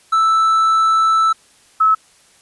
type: tone pair in turn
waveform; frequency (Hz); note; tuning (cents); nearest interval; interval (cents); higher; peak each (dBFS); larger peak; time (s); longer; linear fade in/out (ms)
triangle / sine; 1318.5 / 1296.6; E6 / E6; 0 / -29; unison; 29; first; -9; neither; 0.12-1.33 / 1.8-1.95; first; 10
effects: white hiss -51 dBFS RMS until 2.41 s + resampled to 24000 Hz